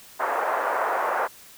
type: band-pass noise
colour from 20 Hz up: pink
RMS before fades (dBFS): -25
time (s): 0.19-1.28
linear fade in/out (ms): 20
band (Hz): 550 to 1500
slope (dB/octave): 24
effects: white hiss -48 dBFS RMS until 1.57 s